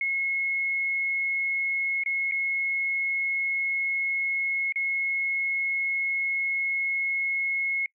sine tone with dropouts, 2173 Hz, C#7, 35 cents flat, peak -24 dBFS, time 0.01-7.86 s, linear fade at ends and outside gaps 2 ms, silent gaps 2.036-2.06 / 2.313-2.32 / 4.723-4.758 s, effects noise-tail reverb RT60 0.1 s tail -23 dB re dry

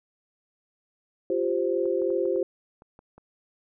sine chord, F suspended second, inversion none, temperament equal, 349.2 / 392 / 523.3 Hz, F4 / G4 / C5, 0 / 0 / 0 cents, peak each -27 dBFS, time 1.3-2.43 s, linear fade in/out 2 ms
clicks, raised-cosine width 1 ms, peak -35 dBFS, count 8, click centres 1.856 / 2.019 / 2.104 / 2.255 / 2.36 / 2.821 / 2.991 / 3.18 s
effects none

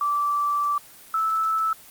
sine tone pair in turn, 1164 / 1311.5 Hz, D6 / E6, -16 / -9 cents, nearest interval major second, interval 207 cents, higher second, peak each -20 dBFS, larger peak neither, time 0.01-0.78 / 1.14-1.73 s, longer first, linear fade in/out 2 ms, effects white hiss -47 dBFS RMS until 1.9 s + Opus 24 kbps

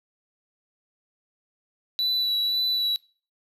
triangle tone with vibrato, 3952 Hz, B7, in tune, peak -21 dBFS, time 1.99-2.96 s, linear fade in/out 0 ms, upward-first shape sine, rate 1.9 Hz, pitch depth 16 cents each way, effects noise-tail reverb RT60 0.4 s tail -22 dB re dry

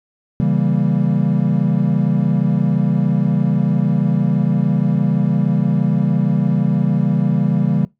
triangle chord, C# diminished seventh, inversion none, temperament equal, 138.59 / 164.81 / 196 / 233.1 Hz, C#3 / E3 / G3 / Bb3, 0 / 0 / 0 / 0 cents, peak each -16 / -16 / -16 / -20 dBFS, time 0.4-7.85 s, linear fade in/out 0 ms, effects noise-tail reverb RT60 0.2 s tail -24 dB re dry + tanh soft clip ceiling -1 dBFS

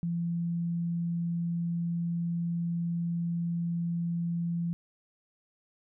sine tone, 170.2 Hz, F3, 44 cents flat, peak -28 dBFS, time 0.03-4.73 s, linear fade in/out 0 ms, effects none

